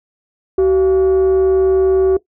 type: tone with frequency modulation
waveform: sine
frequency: 379.8 Hz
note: F#4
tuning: 45 cents sharp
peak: -7 dBFS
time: 0.58-2.17 s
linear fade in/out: 5 ms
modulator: 311 Hz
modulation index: 0.21
effects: noise-tail reverb RT60 0.1 s tail -17 dB re dry + tanh soft clip ceiling -8 dBFS